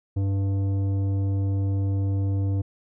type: tone with tanh clipping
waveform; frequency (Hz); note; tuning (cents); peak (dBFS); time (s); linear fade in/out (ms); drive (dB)
triangle; 98; G2; 0; -23; 0.16-2.62; 10; 15
effects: none